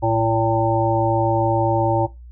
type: harmonic tone with a mistuned harmonic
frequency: 112.8 Hz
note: A2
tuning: 44 cents sharp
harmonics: 1 / 3 / 5 / 7 / 8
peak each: -22 / -22 / -22 / -22 / -22 dBFS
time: 0.02-2.07 s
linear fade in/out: 20 ms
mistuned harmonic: 5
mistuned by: +17 cents
effects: noise-tail reverb RT60 0.2 s tail -17 dB re dry + added 60 Hz sine -37 dBFS peak until 2.31 s